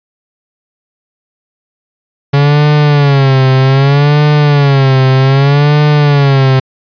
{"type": "tone with vibrato", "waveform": "45% pulse", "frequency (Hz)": 140, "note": "C#3", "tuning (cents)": 18, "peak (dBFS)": -5, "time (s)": [2.33, 6.6], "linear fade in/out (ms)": 10, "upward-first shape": "sine", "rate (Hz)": 0.64, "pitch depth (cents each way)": 110, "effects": ["resampled to 11025 Hz"]}